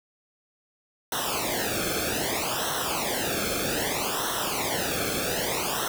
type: noise with flanger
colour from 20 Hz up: pink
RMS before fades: -28 dBFS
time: 1.12-5.88 s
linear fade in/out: 2 ms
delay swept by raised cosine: 0.42 to 1.05 ms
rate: 0.63 Hz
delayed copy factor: -0.95
effects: none